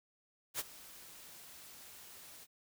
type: noise with ADSR envelope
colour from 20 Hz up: white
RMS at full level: -36 dBFS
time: 0.54-2.47 s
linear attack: 55 ms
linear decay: 29 ms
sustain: -18 dB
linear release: 42 ms
effects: none